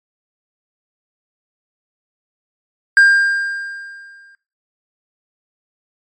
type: tone with exponential decay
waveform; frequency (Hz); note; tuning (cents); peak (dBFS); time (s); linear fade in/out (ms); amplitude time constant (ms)
triangle; 1600; G6; +35; -3; 2.97-4.35; 1; 300
effects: noise-tail reverb RT60 0.3 s tail -17 dB re dry + MP3 48 kbps